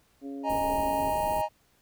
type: harmonic tone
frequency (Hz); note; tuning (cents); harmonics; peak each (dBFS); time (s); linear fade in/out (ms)
138.59; C#3; 0; 2 / 3 / 4 / 5; -35 / -44 / -49 / -51; 0.21-1.13; 50
type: chord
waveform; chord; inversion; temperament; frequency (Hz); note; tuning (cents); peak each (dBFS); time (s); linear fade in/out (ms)
triangle; D# suspended fourth; none; just; 622.3 / 829.7 / 933.4; D#5 / G#5 / A#5; 0 / -2 / +2; -28; 0.43-1.49; 50
type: band-stop noise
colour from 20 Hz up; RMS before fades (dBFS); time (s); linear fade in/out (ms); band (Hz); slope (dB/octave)
pink; -38; 0.49-1.42; 10; 660 to 8600; 24
effects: pink hiss -66 dBFS RMS until 1.81 s